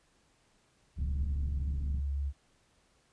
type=tone with vibrato; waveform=sine; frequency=69.9 Hz; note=C#2; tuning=15 cents sharp; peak=-30 dBFS; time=0.96-2.33 s; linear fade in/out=50 ms; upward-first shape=sine; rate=5.8 Hz; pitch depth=13 cents each way
type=low-pass noise; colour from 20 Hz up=pink; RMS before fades=-40 dBFS; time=0.98-2 s; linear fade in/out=0 ms; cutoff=200 Hz; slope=24 dB/octave
effects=pink hiss -69 dBFS RMS until 3.12 s + resampled to 22050 Hz